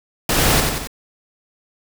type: noise with echo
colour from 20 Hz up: pink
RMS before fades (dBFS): -17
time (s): 0.29-0.6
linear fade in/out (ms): 2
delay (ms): 91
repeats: 3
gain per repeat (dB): -4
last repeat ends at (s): 0.873
effects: none